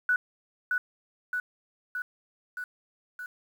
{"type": "tone with echo", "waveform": "sine", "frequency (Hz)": 1480, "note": "F#6", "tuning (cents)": 0, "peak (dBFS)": -21, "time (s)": [0.09, 0.16], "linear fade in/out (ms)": 2, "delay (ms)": 620, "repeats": 5, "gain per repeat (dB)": -3, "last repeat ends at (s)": 3.26, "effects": ["9-bit"]}